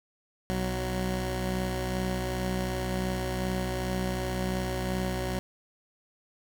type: tone pair together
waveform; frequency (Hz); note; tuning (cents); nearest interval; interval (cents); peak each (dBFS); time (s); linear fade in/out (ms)
15% pulse; 62.68 / 186; B1 / F#3; +26 / +9; octave + perfect fifth; 1883; -25; 0.5-5.39; 0
effects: none